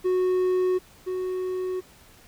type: tone pair in turn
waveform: triangle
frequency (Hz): 367.7 / 369.4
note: F#4 / F#4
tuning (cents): -11 / -3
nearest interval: unison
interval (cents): 8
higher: second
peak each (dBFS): -18 / -24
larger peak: first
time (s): 0.04-0.79 / 1.06-1.81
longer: neither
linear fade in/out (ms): 20
effects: pink hiss -53 dBFS RMS until 2.27 s